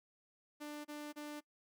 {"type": "tone bursts", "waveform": "sawtooth", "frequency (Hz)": 296.5, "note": "D4", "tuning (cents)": 17, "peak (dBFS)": -40, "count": 3, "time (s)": [0.6, 1.408], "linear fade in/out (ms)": 20, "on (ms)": 250, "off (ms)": 29, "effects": ["noise-tail reverb RT60 0.1 s tail -23 dB re dry"]}